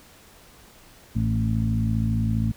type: harmonic tone with a mistuned harmonic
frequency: 55 Hz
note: A1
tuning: in tune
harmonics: 1 / 2 / 3 / 4 / 5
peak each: -28 / -23 / -31 / -26 / -36 dBFS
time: 1.15-2.52 s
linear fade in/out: 10 ms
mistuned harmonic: 4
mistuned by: +19 cents
effects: pink hiss -51 dBFS RMS until 2.56 s